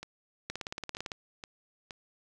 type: two click trains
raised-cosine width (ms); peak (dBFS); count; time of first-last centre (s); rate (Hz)
0.2; -24 / -19; 5 / 12; 0.03-1.908 / 0.5-1.118; 2.13 / 17.8
effects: none